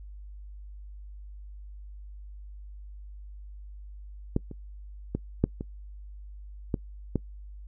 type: clicks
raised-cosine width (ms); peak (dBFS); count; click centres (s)
3; -11 / -26 / -15 / -8 / -21 / -13 / -12; 7; 4.364 / 4.513 / 5.15 / 5.44 / 5.609 / 6.742 / 7.157
effects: noise-tail reverb RT60 0.1 s tail -23 dB re dry + added 50 Hz sine -41 dBFS peak until 7.67 s